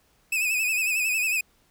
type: tone with vibrato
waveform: 45% pulse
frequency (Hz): 2550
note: D#7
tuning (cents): +42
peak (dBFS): -22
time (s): 0.32-1.41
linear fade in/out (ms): 5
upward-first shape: sine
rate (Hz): 11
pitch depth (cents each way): 69
effects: pink hiss -64 dBFS RMS until 1.7 s